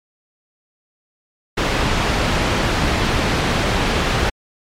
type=low-pass noise; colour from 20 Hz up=pink; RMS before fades=-18 dBFS; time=1.57-4.3 s; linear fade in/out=10 ms; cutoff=3800 Hz; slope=12 dB/octave; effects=MP3 64 kbps